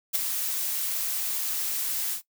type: noise with ADSR envelope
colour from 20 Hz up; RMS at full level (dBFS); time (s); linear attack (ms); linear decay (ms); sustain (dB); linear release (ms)
blue; -22; 0.13-2.22; 25; 9; -7; 98
effects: noise-tail reverb RT60 0.1 s tail -18 dB re dry